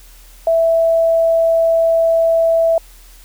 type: tone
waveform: sine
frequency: 659.3 Hz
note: E5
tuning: in tune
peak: -10 dBFS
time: 0.47-2.78 s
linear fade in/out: 2 ms
effects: added 40 Hz sine -40 dBFS peak until 3.24 s + white hiss -46 dBFS RMS until 3.24 s